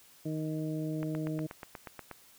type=harmonic tone; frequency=155.9 Hz; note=D#3; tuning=4 cents sharp; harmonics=1 / 2 / 3 / 4; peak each=-35 / -35 / -44 / -44 dBFS; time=0.25-1.47 s; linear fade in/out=10 ms
type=click train; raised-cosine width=0.5 ms; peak=-26 dBFS; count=10; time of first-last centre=1.03-2.113 s; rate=8.31 Hz
effects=white hiss -59 dBFS RMS until 2.38 s